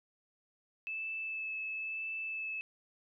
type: tone with vibrato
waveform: sine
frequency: 2619 Hz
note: E7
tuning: 12 cents flat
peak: -36 dBFS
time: 0.87-2.61 s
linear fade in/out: 0 ms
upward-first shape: sine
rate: 0.99 Hz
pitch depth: 12 cents each way
effects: none